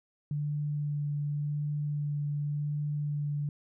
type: tone with vibrato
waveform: sine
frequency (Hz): 146.83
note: D3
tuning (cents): 0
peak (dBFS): -29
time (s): 0.31-3.49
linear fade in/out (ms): 2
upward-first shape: sine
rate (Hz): 0.89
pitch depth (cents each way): 11
effects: none